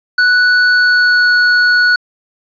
square tone with pitch glide, 1480 to 1468.1 Hz, F#6 to F#6, 0 to -14 cents, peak -8 dBFS, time 0.18-1.96 s, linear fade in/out 5 ms, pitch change -14 cents, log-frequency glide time 0.73-1.35 s, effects resampled to 11025 Hz + 8-bit

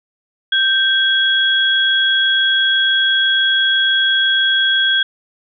sine tone pair together, 1568 / 3322 Hz, G6 / G#7, 0 / 0 cents, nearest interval octave + minor second, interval 1300 cents, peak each -15 / -14 dBFS, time 0.52-5.03 s, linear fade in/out 5 ms, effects none

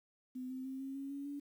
sine tone with pitch steps, 254.6 / 259.5 / 264.5 / 269.6 / 274.8 / 280.1 / 285.4 Hz, C4 / C4 / C4 / C#4 / C#4 / C#4 / D4, -47 / -14 / +19 / -48 / -15 / +18 / -49 cents, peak -40 dBFS, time 0.35-1.4 s, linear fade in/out 10 ms, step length 150 ms, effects 11-bit

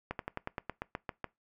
slowing click train, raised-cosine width 0.5 ms, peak -20 dBFS, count 11, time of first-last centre 0.11-1.243 s, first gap 82 ms, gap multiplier 1.07, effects noise-tail reverb RT60 0.2 s tail -22 dB re dry

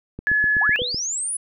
click train, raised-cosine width 3 ms, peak -19 dBFS, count 7, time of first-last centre 0.19-0.945 s, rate 7.95 Hz
sine tone, 1705 Hz, G#6, 45 cents sharp, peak -16 dBFS, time 0.27-0.76 s, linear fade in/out 0 ms
sine linear sweep, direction up, 695 to 10250 Hz, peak -23 dBFS, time 0.61-1.37 s, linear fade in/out 5 ms
sine tone with exponential decay, 493.9 Hz, B4, in tune, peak -21 dBFS, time 0.79-1.01 s, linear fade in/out 2 ms, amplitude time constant 47 ms
effects none

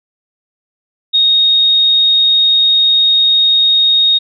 sine tone, 3729 Hz, A#7, in tune, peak -7 dBFS, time 1.13-4.19 s, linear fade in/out 20 ms, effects none

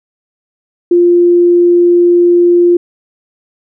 sine tone, 349.2 Hz, F4, in tune, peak -4 dBFS, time 0.91-2.77 s, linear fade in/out 5 ms, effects none

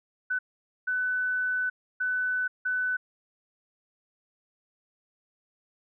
sine tone bursts at uneven times, 1500 Hz, F#6, 23 cents sharp, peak -25 dBFS, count 4, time 0.3-0.39 / 0.87-1.7 / 2-2.48 / 2.65-2.97 s, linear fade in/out 10 ms, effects none

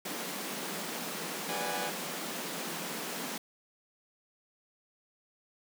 pink high-pass noise, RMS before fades -38 dBFS, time 0.05-3.38 s, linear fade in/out 5 ms, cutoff 160 Hz, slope 96 dB/octave
sawtooth chord, G# half-diminished seventh, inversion first, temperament equal with one note detuned, 493.9 / 587.3 / 740 / 823.4 Hz, B4 / D5 / F#5 / G#5, 0 / 0 / 0 / -15 cents, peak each -37 / -37 / -38 / -34 dBFS, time 1.48-1.91 s, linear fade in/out 20 ms
effects none

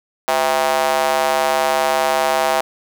square tone with high-pass filter, 72.5 Hz, D2, 22 cents flat, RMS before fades -17 dBFS, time 0.28-2.61 s, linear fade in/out 0 ms, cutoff 710 Hz, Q 2.8, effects none

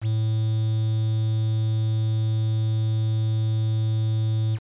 triangle tone with quantisation, 110 Hz, A2, in tune, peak -18 dBFS, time 0.01-4.59 s, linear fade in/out 50 ms, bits 7, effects resampled to 8000 Hz

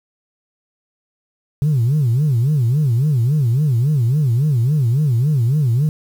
sine tone with vibrato, 132.9 Hz, C3, 27 cents sharp, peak -11 dBFS, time 1.62-5.89 s, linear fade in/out 0 ms, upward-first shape sine, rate 3.6 Hz, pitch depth 270 cents each way, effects tanh soft clip ceiling -10 dBFS + 7-bit

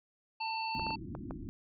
harmonic tone, 893 Hz, A5, 25 cents sharp, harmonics 1 / 3 / 5, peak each -35 / -40 / -42 dBFS, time 0.4-0.96 s, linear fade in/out 10 ms
white low-pass noise, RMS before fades -43 dBFS, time 0.75-1.49 s, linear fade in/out 0 ms, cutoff 350 Hz, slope 96 dB/octave
clicks, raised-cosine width 1 ms, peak -26 dBFS, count 5, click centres 0.796 / 0.867 / 0.906 / 1.151 / 1.309 s
effects none

